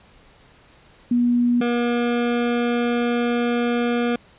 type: tone pair in turn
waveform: sine / 25% pulse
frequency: 241.7 / 239.3 Hz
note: B3 / A#3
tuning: -37 / +46 cents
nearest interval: unison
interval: 17 cents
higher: first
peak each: -15 dBFS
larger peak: neither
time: 1.11-1.61 / 1.61-4.16 s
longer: second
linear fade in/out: 5 ms
effects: pink hiss -52 dBFS RMS until 4.38 s + resampled to 8000 Hz